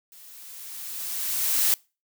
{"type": "noise with level ramp", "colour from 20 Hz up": "blue", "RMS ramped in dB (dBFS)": [-49, -20], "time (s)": [0.12, 1.74], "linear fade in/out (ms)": 0, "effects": ["noise-tail reverb RT60 0.3 s tail -25 dB re dry"]}